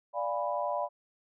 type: chord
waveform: sine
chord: D diminished seventh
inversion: none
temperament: equal with one note detuned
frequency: 587.3 / 698.5 / 818.2 / 987.8 Hz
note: D5 / F5 / Ab5 / Cb6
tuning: 0 / 0 / -26 / 0 cents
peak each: -33 / -35 / -38 / -34 dBFS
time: 0.13-0.89 s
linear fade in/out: 50 ms
effects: none